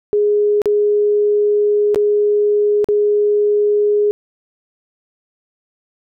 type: tone with dropouts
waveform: sine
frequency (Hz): 415.3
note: G#4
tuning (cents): 0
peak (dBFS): -11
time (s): 0.13-4.11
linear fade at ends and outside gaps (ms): 0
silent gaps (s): 0.618-0.657 / 1.946-1.959 / 2.844-2.887
effects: none